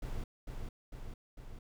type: noise with echo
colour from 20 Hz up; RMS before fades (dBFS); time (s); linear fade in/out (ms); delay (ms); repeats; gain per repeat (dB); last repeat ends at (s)
brown; -38; 0.02-0.24; 5; 450; 3; -3; 1.59
effects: none